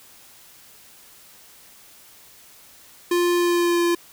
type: tone with pitch glide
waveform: square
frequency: 350 to 344.4 Hz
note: F4 to F4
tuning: +4 to -24 cents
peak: -18 dBFS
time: 3.11-3.95 s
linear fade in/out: 5 ms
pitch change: -28 cents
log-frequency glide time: 3.35-3.84 s
effects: white hiss -49 dBFS RMS until 4.12 s